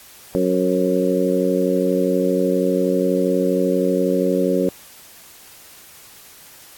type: harmonic tone with a mistuned harmonic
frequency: 92.5 Hz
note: F#2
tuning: in tune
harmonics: 2 / 3 / 4 / 5 / 6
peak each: -22 / -22 / -22 / -22 / -22 dBFS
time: 0.35-4.69 s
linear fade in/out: 0 ms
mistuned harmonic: 6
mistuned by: -26 cents
effects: white hiss -44 dBFS RMS until 6.77 s + AAC 64 kbps